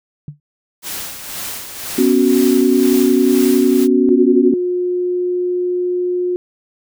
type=tone with exponential decay; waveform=sine; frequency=146.83 Hz; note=D3; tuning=in tune; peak=-21 dBFS; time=0.28-0.4 s; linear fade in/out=2 ms; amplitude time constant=24 ms
type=noise with tremolo; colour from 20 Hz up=white; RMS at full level=-25 dBFS; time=0.82-3.88 s; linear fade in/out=50 ms; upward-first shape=sine; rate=2 Hz; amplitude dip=55%
type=chord; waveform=sine; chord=B suspended second; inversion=none; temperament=just; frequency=246.9 / 277.8 / 370.4 Hz; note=B3 / C#4 / F#4; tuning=0 / +4 / +2 cents; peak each=-14 dBFS; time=1.98-4.54 s; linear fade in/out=5 ms
type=tone; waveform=sine; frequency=358.6 Hz; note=F4; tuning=46 cents sharp; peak=-15 dBFS; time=4.09-6.36 s; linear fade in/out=0 ms
effects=none